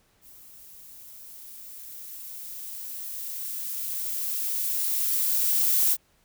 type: noise with level ramp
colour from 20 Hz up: violet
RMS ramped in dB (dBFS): -50 to -21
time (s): 0.21-5.97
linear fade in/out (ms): 50
effects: pink hiss -65 dBFS RMS until 6.24 s